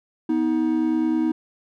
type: tone pair together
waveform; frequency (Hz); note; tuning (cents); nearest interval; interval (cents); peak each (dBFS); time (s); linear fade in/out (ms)
triangle; 246.9 / 316.6; B3 / D#4; 0 / +30; major third; 430; -22 / -18; 0.29-1.32; 5
effects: none